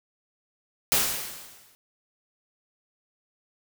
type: noise with exponential decay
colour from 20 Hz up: white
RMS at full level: -20 dBFS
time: 0.92-1.75 s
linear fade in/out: 0 ms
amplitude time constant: 180 ms
effects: none